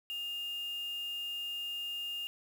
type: tone with quantisation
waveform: sine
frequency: 2820 Hz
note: F7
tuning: 16 cents sharp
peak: -36 dBFS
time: 0.1-2.27 s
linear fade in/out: 0 ms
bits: 8
effects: none